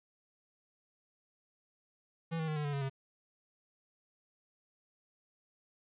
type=tone with pitch steps; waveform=square; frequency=164.81 / 159.47 / 154.31 / 149.31 / 144.47 / 139.79 / 135.27 Hz; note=E3 / D#3 / D#3 / D3 / D3 / C#3 / C#3; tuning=0 / +43 / -14 / +29 / -28 / +15 / -42 cents; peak=-34 dBFS; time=2.31-2.898 s; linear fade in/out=20 ms; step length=84 ms; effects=resampled to 8000 Hz + 11-bit